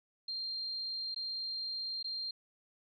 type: tone with dropouts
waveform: sine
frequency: 4186 Hz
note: C8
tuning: in tune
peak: -36 dBFS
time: 0.28-2.31 s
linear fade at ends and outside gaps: 5 ms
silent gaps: 1.146-1.161 / 2.028-2.043 s
effects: none